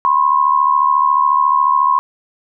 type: tone pair together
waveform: sine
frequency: 999.9 / 1074 Hz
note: B5 / C6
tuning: +21 / +45 cents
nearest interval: minor second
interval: 124 cents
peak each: -14 / -12 dBFS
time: 0.05-1.99 s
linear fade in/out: 0 ms
effects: none